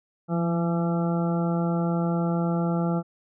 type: harmonic tone with a mistuned harmonic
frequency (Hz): 169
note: E3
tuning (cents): +43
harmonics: 1 / 2 / 3 / 4 / 5 / 7 / 8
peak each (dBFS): -23 / -31 / -33 / -34 / -36 / -41 / -38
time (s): 0.28-3.03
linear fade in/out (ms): 50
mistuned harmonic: 1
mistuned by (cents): +24
effects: none